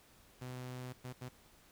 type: tone bursts at uneven times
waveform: sawtooth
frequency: 126.4 Hz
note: B2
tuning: 41 cents sharp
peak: -39 dBFS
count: 3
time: 0.41-0.93 / 1.04-1.13 / 1.21-1.29 s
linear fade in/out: 10 ms
effects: pink hiss -64 dBFS RMS until 1.71 s